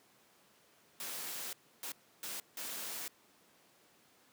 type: noise bursts at uneven times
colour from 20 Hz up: white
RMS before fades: -42 dBFS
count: 4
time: 1-1.53 / 1.83-1.92 / 2.23-2.4 / 2.57-3.08 s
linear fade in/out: 2 ms
effects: pink hiss -66 dBFS RMS until 4.32 s + high-pass 200 Hz 12 dB/octave